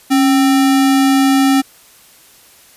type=tone with sample-and-hold; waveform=sine; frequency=273.2 Hz; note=C#4; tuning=25 cents flat; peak=-8 dBFS; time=0.1-1.62 s; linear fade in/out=20 ms; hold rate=1050 Hz; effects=white hiss -45 dBFS RMS until 2.76 s + resampled to 32000 Hz